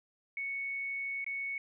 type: tone with dropouts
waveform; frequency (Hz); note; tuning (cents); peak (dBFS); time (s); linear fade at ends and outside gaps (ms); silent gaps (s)
sine; 2217; C#7; 0; -34; 0.37-1.58; 2; 1.244-1.264
effects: none